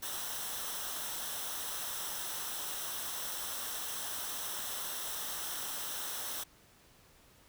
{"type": "noise with comb filter", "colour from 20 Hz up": "white", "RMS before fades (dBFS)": -39, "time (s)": [0.02, 6.44], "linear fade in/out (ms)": 10, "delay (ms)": 0.43, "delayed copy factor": -0.6, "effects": ["pink hiss -62 dBFS RMS until 7.48 s"]}